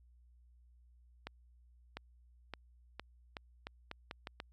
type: accelerating click train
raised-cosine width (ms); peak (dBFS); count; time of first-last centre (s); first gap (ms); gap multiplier
0.3; -26; 10; 1.27-4.401; 700; 0.81
effects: added 60 Hz sine -61 dBFS peak until 4.52 s